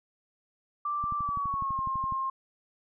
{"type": "tone with pitch glide", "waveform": "sine", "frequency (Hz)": [1174.7, 1064.8], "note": ["D6", "C6"], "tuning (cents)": [0, 30], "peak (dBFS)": -28, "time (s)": [0.85, 2.3], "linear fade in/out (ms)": 5, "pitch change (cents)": -170, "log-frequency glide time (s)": [1.17, 1.81]}
{"type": "click train", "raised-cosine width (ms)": 5, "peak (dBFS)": -28, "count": 14, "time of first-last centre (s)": [1.04, 2.123], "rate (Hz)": 12}
{"effects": []}